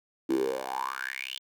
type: tone with high-pass filter sweep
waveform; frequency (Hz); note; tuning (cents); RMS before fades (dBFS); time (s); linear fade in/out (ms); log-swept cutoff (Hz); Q
10% pulse; 65.41; C2; 0; -32; 0.29-1.39; 10; 300 to 3400; 8.9
effects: none